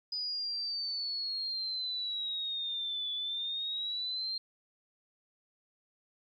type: exponential two-way sweep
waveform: sine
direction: down then up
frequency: 4978 to 3449 to 4197 Hz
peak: -33 dBFS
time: 0.12-4.38 s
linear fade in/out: 5 ms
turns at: 3.12 s
effects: 12-bit